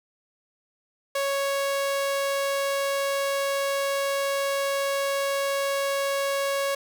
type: tone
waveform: sawtooth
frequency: 554.4 Hz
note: C#5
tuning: in tune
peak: -20 dBFS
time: 1.15-6.75 s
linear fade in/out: 5 ms
effects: none

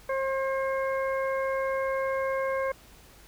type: harmonic tone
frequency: 535 Hz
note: C5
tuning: 38 cents sharp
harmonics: 1 / 2 / 3 / 4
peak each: -27 / -33 / -37 / -39 dBFS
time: 0.09-2.72 s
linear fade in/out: 5 ms
effects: added 50 Hz sine -56 dBFS peak until 3.27 s + pink hiss -54 dBFS RMS until 3.27 s

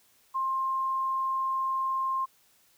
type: tone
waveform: sine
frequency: 1059 Hz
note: C6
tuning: 21 cents sharp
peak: -26 dBFS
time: 0.34-2.26 s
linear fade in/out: 20 ms
effects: white hiss -64 dBFS RMS until 2.77 s

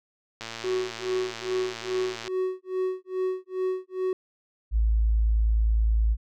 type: click train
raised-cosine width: 0.2 ms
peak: -18 dBFS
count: 214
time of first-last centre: 0.41-2.278 s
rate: 114 Hz
type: tone with tremolo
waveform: triangle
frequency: 372.4 Hz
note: F#4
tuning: 11 cents sharp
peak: -21 dBFS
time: 0.64-4.13 s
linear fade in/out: 2 ms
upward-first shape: sine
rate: 2.4 Hz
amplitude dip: 100%
type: tone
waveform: sine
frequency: 54.8 Hz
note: A1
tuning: 6 cents flat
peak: -19 dBFS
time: 4.71-6.17 s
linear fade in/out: 50 ms
effects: none

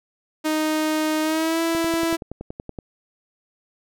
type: tone with pitch glide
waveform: sawtooth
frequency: 310.5 to 330.9 Hz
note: D#4 to E4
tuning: -3 to +7 cents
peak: -16 dBFS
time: 0.44-2.17 s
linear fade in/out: 20 ms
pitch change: +110 cents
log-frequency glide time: 1.22-1.61 s
type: click train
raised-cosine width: 2 ms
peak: -19 dBFS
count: 12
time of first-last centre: 1.75-2.788 s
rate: 10.6 Hz
effects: none

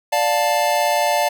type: chord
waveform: square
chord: D minor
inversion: none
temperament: just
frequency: 587.3 / 704.8 / 881 Hz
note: D5 / F5 / A5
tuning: 0 / +16 / +2 cents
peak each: -21 dBFS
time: 0.12-1.29 s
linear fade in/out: 10 ms
effects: none

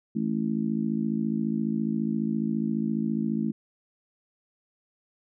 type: harmonic tone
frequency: 54.6 Hz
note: A1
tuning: 13 cents flat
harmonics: 3 / 4 / 5 / 6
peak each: -33 / -26 / -33 / -34 dBFS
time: 0.15-3.52 s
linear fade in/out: 10 ms
effects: none

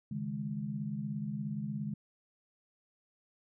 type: chord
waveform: sine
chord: C# suspended second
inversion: none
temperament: equal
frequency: 138.59 / 155.56 / 207.7 Hz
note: C#3 / D#3 / G#3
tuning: 0 / 0 / 0 cents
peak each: -40 / -40 / -37 dBFS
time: 0.11-1.94 s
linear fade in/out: 5 ms
effects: none

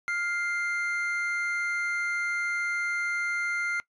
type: tone pair together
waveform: triangle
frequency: 1406.2 / 2093 Hz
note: F6 / C7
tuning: +11 / 0 cents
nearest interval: perfect fifth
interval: 689 cents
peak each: -28 dBFS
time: 0.08-3.8 s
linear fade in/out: 0 ms
effects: noise-tail reverb RT60 0.1 s tail -21 dB re dry + resampled to 24000 Hz

